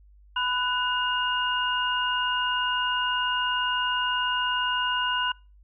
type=tone cluster; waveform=sine; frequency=998 / 1481 / 2840 Hz; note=B5 / F#6 / F7; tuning=+18 / +1 / +28 cents; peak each=-28 dBFS; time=0.36-5.32 s; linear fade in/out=5 ms; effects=noise-tail reverb RT60 0.3 s tail -25 dB re dry + added 50 Hz sine -51 dBFS peak until 5.63 s